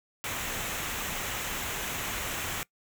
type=noise with comb filter; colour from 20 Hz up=pink; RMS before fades=-34 dBFS; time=0.24-2.63 s; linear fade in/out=0 ms; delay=0.21 ms; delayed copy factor=-0.5; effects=noise-tail reverb RT60 0.1 s tail -22 dB re dry